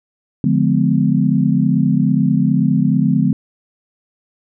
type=chord; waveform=sine; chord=D diminished seventh; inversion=none; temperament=just; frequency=146.83 / 176.2 / 211.4 / 253.7 Hz; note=D3 / F3 / Ab3 / Cb4; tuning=0 / +16 / +31 / +47 cents; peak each=-17 dBFS; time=0.44-3.33 s; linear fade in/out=2 ms; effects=none